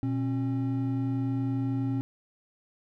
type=tone pair together; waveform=triangle; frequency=120.4 / 270.3 Hz; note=B2 / C#4; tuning=-44 / -44 cents; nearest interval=octave + major second; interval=1400 cents; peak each=-27 dBFS; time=0.03-2.01 s; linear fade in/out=0 ms; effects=none